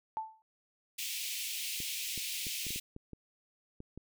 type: tone with exponential decay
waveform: sine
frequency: 880 Hz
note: A5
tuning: in tune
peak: -30 dBFS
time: 0.17-0.42 s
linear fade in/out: 0 ms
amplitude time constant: 54 ms
type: high-pass noise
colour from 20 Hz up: pink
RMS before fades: -38 dBFS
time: 0.98-2.8 s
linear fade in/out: 10 ms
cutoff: 2300 Hz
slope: 48 dB/octave
type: clicks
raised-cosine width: 3 ms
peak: -32 dBFS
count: 10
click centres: 1.803 / 2.177 / 2.468 / 2.667 / 2.706 / 2.76 / 2.964 / 3.133 / 3.804 / 3.976 s
effects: none